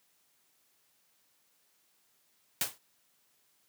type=noise with exponential decay; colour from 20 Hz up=white; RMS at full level=-26 dBFS; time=2.61-2.78 s; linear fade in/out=2 ms; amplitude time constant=36 ms; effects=white hiss -71 dBFS RMS until 3.68 s + high-pass 100 Hz 12 dB/octave